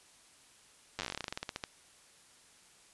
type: slowing click train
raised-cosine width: 0.2 ms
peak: -19 dBFS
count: 21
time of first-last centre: 0.99-1.638 s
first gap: 9 ms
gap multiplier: 1.12
effects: white hiss -61 dBFS RMS until 2.93 s + resampled to 24000 Hz